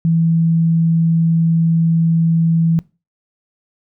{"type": "tone", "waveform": "sine", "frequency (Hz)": 164.81, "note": "E3", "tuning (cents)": 0, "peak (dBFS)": -11, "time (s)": [0.05, 2.79], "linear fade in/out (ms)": 0, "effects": ["noise-tail reverb RT60 0.3 s tail -22 dB re dry"]}